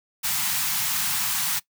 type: band-stop noise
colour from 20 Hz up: white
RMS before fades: -25 dBFS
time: 0.23-1.6 s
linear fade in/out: 20 ms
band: 210 to 780 Hz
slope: 48 dB/octave
effects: noise-tail reverb RT60 0.1 s tail -20 dB re dry + high-pass 100 Hz 12 dB/octave